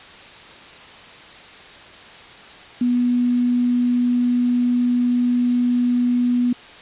sine tone with quantisation, 244.6 Hz, B3, 16 cents flat, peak -15 dBFS, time 2.81-6.53 s, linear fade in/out 5 ms, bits 7, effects white hiss -41 dBFS RMS until 6.81 s + resampled to 8000 Hz

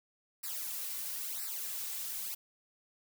blue noise with flanger, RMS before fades -39 dBFS, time 0.43-2.35 s, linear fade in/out 10 ms, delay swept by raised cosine 0.3 to 3.2 ms, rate 1 Hz, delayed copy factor -0.85, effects none

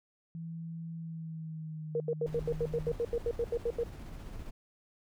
sine tone with pitch glide, 164.81 to 154.66 Hz, E3 to D#3, 0 to -10 cents, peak -38 dBFS, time 0.35-2.92 s, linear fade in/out 0 ms, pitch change -110 cents, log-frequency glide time 0.96-1.93 s
sine tone bursts, 470.5 Hz, A#4, 16 cents sharp, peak -28 dBFS, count 15, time 1.95-3.835 s, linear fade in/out 2 ms, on 51 ms, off 80 ms
brown noise with tremolo, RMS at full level -42 dBFS, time 2.26-4.51 s, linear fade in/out 10 ms, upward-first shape square, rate 15 Hz, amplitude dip 25%
effects none

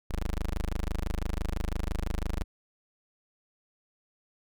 20% pulse tone, 25.96 Hz, G#0, in tune, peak -24 dBFS, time 0.1-2.44 s, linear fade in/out 10 ms, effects none

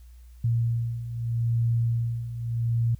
sine beating tone pair, 116.1 / 116.9 Hz, A#2 / A#2, -7 / +5 cents, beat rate 0.8 Hz, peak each -29 / -24 dBFS, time 0.44-2.95 s, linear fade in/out 5 ms, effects added 60 Hz sine -45 dBFS peak until 2.99 s + white hiss -65 dBFS RMS until 2.99 s

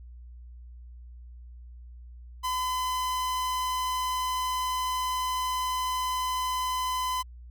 45% pulse tone, 1014 Hz, B5, 45 cents sharp, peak -27 dBFS, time 2.43-7.23 s, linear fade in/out 20 ms, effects added 60 Hz sine -43 dBFS peak until 7.5 s

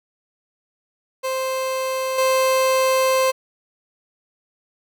30% pulse tone with level steps, 523.3 Hz, C5, in tune, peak -19 / -13 dBFS, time 1.23-3.32 s, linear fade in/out 20 ms, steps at 2.18 s, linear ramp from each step 5 ms, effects none

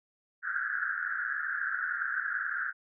pink band-pass noise, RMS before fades -33 dBFS, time 0.42-2.73 s, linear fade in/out 50 ms, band 1400 to 1700 Hz, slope 96 dB/octave, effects none

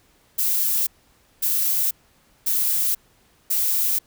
violet noise bursts, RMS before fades -21 dBFS, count 4, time 0.38-3.99 s, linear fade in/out 10 ms, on 490 ms, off 550 ms, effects pink hiss -59 dBFS RMS until 4.06 s

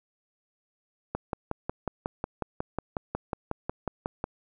click train, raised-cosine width 1 ms, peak -15 dBFS, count 18, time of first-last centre 1.15-4.241 s, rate 5.5 Hz, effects none

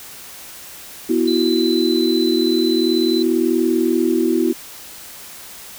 sine chord, B suspended fourth, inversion none, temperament equal, 246.9 / 329.6 / 370 Hz, B3 / E4 / F#4, 0 / 0 / 0 cents, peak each -20 / -17 / -19 dBFS, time 1.09-4.53 s, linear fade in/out 10 ms
sine tone with tremolo, 4018 Hz, B7, 29 cents sharp, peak -22 dBFS, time 1.27-3.23 s, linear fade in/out 10 ms, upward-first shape triangle, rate 16 Hz, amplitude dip 30%
effects white hiss -37 dBFS RMS until 5.78 s

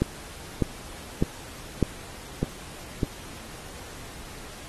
click train, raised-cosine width 3 ms, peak -8 dBFS, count 6, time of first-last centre 0.02-3.032 s, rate 1.66 Hz, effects pink hiss -43 dBFS RMS until 4.68 s + AAC 32 kbps

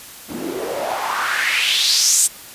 white noise with band-pass filter sweep, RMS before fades -19 dBFS, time 0.28-2.28 s, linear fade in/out 20 ms, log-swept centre 230 to 8600 Hz, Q 3.7, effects white hiss -38 dBFS RMS until 2.54 s + resampled to 32000 Hz

